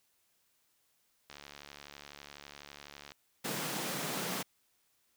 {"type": "click train", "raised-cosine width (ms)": 0.2, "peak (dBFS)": -30, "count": 132, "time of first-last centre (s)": [1.3, 3.119], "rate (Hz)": 72}
{"type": "high-pass noise", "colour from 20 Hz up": "pink", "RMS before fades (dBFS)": -37, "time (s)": [3.44, 4.43], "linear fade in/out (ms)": 10, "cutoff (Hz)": 140, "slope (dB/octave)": 48}
{"effects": ["white hiss -74 dBFS RMS until 5.16 s"]}